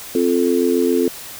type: chord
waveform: sine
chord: F major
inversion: second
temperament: just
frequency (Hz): 261.9 / 349.2 / 436.5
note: C4 / F4 / A4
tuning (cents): +2 / 0 / -14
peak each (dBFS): -18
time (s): 0.15-1.08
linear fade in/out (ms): 2
effects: white hiss -34 dBFS RMS until 1.39 s